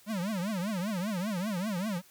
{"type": "tone with vibrato", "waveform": "square", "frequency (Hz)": 196, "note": "G3", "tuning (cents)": 0, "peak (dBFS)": -31, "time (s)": [0.06, 2.02], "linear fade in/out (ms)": 50, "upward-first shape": "triangle", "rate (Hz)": 5.1, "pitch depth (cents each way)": 270, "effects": ["white hiss -59 dBFS RMS until 2.1 s"]}